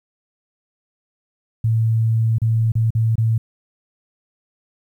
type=tone with dropouts; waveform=sine; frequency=112.6 Hz; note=A2; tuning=40 cents sharp; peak=-14 dBFS; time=1.64-3.38 s; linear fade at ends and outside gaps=5 ms; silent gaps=2.384-2.417 / 2.72-2.753 / 2.905-2.95 / 3.156-3.18 s; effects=9-bit

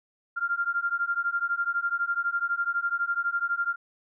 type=beating tone pair; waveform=sine; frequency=1388 / 1400 Hz; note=F6 / F6; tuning=-11 / +4 cents; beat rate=12 Hz; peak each=-28 dBFS; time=0.36-3.76 s; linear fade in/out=20 ms; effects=none

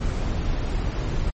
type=noise; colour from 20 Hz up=brown; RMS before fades=-24 dBFS; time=0-1.31 s; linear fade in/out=20 ms; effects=MP3 32 kbps

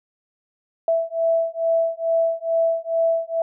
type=beating tone pair; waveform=sine; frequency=659.3 / 661.6 Hz; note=E5 / E5; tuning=0 / +6 cents; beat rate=2.3 Hz; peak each=-21 dBFS; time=0.88-3.42 s; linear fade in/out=2 ms; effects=none

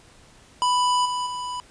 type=tone with level steps; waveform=square; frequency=991 Hz; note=B5; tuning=6 cents sharp; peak=-19 / -25 / -29 dBFS; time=0.62-1.6 s; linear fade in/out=0 ms; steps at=1.05 / 1.26 s; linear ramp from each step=10 ms; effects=pink hiss -52 dBFS RMS until 1.7 s + resampled to 22050 Hz

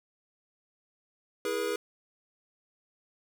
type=chord; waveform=square; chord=E major; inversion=none; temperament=equal with one note detuned; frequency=329.6 / 415.3 / 481.5 Hz; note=E4 / G#4 / B4; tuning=0 / 0 / -44 cents; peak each=-39 / -33 / -33 dBFS; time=1.45-1.76 s; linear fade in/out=2 ms; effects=none

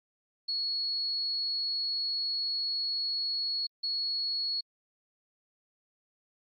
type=tone bursts at uneven times; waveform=sine; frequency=4354 Hz; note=C#8; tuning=32 cents flat; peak=-29 dBFS; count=2; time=0.48-3.67 / 3.83-4.61 s; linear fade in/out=10 ms; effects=AAC 48 kbps

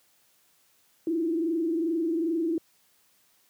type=tone with frequency modulation; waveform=sine; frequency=329.6 Hz; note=E4; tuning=in tune; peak=-24 dBFS; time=1.07-2.58 s; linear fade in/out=2 ms; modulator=22.5 Hz; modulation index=0.82; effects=white hiss -65 dBFS RMS until 3.49 s + high-pass 80 Hz 12 dB/octave

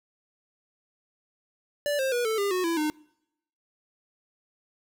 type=tone with pitch steps; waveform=square; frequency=582 / 530.6 / 483.8 / 441.1 / 402.1 / 366.6 / 334.3 / 304.8 Hz; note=D5 / C5 / B4 / A4 / G4 / F#4 / E4 / D#4; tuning=-16 / +24 / -36 / +4 / +44 / -16 / +24 / -36 cents; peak=-25 dBFS; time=1.86-2.9 s; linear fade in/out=0 ms; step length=130 ms; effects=noise-tail reverb RT60 0.8 s tail -24 dB re dry

